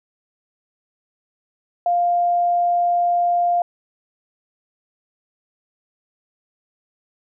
sine tone, 700 Hz, F5, 4 cents sharp, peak -15 dBFS, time 1.86-3.62 s, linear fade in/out 2 ms, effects none

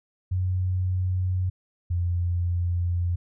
sine tone pair in turn, 92 / 87.56 Hz, F#2 / F2, -9 / +5 cents, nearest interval minor second, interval 86 cents, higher first, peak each -22 dBFS, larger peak neither, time 0.31-1.5 / 1.9-3.16 s, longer second, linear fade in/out 10 ms, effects none

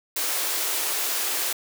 white high-pass noise, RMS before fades -26 dBFS, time 0.16-1.53 s, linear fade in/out 5 ms, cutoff 300 Hz, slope 48 dB/octave, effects none

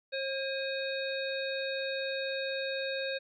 harmonic tone with a mistuned harmonic, 538 Hz, C5, 48 cents sharp, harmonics 1 / 3 / 5 / 7 / 8, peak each -34 / -39 / -41 / -42 / -43 dBFS, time 0.12-3.19 s, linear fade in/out 20 ms, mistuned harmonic 5, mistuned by -120 cents, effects none

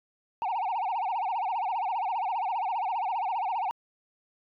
sine tone with vibrato, 830.6 Hz, G#5, in tune, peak -24 dBFS, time 0.42-3.71 s, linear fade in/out 0 ms, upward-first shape sine, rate 15 Hz, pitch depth 230 cents each way, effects tanh soft clip ceiling -26 dBFS

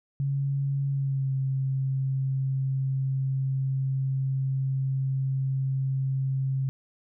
sine tone with pitch glide, 138.59 to 133.87 Hz, C#3 to C3, 0 to +40 cents, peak -24 dBFS, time 0.2-6.69 s, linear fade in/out 0 ms, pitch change -60 cents, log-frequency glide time 0.9-1.33 s, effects none

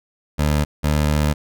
20% pulse tone pair in turn, 74.6 / 74.88 Hz, D2 / D2, +28 / +34 cents, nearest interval unison, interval 6 cents, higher second, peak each -11 dBFS, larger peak neither, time 0.38-0.65 / 0.83-1.34 s, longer second, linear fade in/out 20 ms, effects none

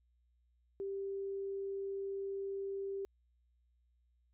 sine tone, 392.8 Hz, G4, 4 cents sharp, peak -37 dBFS, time 0.8-3.05 s, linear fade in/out 0 ms, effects added 60 Hz sine -70 dBFS peak until 4.33 s

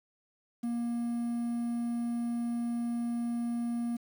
triangle tone with quantisation, 236.3 Hz, A#3, 24 cents sharp, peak -28 dBFS, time 0.63-3.97 s, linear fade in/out 10 ms, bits 9, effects none

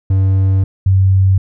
triangle / sine tone pair in turn, 95.9 / 95.5 Hz, G2 / G2, -37 / -45 cents, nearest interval unison, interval 8 cents, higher first, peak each -7 dBFS, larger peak neither, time 0.1-0.64 / 0.86-1.38 s, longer first, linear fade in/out 5 ms, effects none

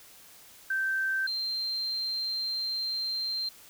sine tone pair in turn, 1557 / 4157 Hz, G6 / C8, -12 / -12 cents, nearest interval octave + perfect fourth, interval 1700 cents, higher second, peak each -26 / -29 dBFS, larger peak first, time 0.7-1.27 / 1.27-3.49 s, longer second, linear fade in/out 5 ms, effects white hiss -53 dBFS RMS until 3.69 s

